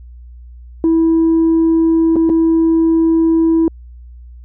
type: tone with dropouts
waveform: sine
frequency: 327.1 Hz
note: E4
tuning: 13 cents flat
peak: -7 dBFS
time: 0.84-3.68 s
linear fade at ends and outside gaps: 1 ms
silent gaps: 2.158-2.164 / 2.293-2.299 s
effects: tanh soft clip ceiling -7 dBFS + added 60 Hz sine -33 dBFS peak until 4.44 s